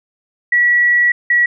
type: tone pair in turn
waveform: sine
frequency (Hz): 1935 / 1928.1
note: B6 / B6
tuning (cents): -36 / -42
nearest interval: unison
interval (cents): 6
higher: first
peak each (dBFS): -9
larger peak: neither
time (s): 0.52-1.12 / 1.3-1.46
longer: first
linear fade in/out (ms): 5
effects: none